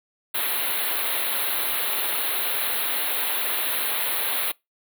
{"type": "band-stop noise", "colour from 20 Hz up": "white", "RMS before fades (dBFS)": -25, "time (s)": [0.34, 4.52], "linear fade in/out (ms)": 10, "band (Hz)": [4200, 10000], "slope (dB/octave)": 96, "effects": ["noise-tail reverb RT60 0.2 s tail -24 dB re dry", "high-pass 400 Hz 12 dB/octave"]}